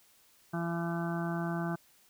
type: harmonic tone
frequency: 169.2 Hz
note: E3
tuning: 45 cents sharp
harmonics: 1 / 2 / 4 / 5 / 6 / 7 / 8 / 9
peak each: -33 / -38 / -40 / -44 / -49 / -44 / -49 / -43 dBFS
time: 0.53-1.76 s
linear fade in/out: 10 ms
effects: white hiss -64 dBFS RMS until 2.09 s